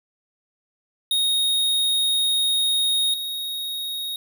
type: tone pair in turn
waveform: square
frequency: 3731 / 3755 Hz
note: A#7 / A#7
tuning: +1 / +12 cents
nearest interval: unison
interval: 11 cents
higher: second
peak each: -19 / -27 dBFS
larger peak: first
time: 1.11-3.14 / 3.14-4.16 s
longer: first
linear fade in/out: 2 ms
effects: none